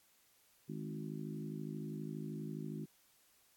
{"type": "harmonic tone with a mistuned harmonic", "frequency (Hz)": 52.4, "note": "G#1", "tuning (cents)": 16, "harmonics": [3, 4, 5, 6, 7], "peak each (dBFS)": [-44, -46, -48, -50, -51], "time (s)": [0.68, 2.86], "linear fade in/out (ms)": 20, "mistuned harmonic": 3, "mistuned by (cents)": -23, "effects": ["white hiss -70 dBFS RMS until 3.56 s", "AAC 64 kbps"]}